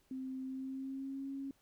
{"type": "tone with pitch glide", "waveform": "sine", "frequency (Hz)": [261.6, 273.3], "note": ["C4", "C#4"], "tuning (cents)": [0, -24], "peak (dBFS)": -39, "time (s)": [0.11, 1.51], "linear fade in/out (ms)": 2, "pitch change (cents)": 76, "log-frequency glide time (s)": [0.42, 1.29], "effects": ["pink hiss -72 dBFS RMS until 1.61 s"]}